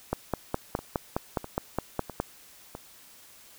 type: two click trains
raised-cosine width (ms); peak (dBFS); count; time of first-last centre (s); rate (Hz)
1; -12 / -23; 11 / 4; 0.13-2.2 / 0.79-2.751; 4.83 / 1.53
effects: white hiss -53 dBFS RMS until 3.58 s